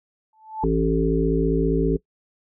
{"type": "tone with exponential growth", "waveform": "sine", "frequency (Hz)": 874, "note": "A5", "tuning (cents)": -12, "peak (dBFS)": -21, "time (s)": [0.33, 0.64], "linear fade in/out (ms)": 2, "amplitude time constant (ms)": 67}
{"type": "harmonic tone", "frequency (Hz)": 55, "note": "A1", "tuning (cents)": 0, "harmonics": [1, 3, 5, 7, 8], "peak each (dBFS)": [-24, -24, -24, -24, -24], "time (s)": [0.63, 1.97], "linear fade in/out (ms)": 10}
{"effects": ["noise-tail reverb RT60 0.1 s tail -20 dB re dry"]}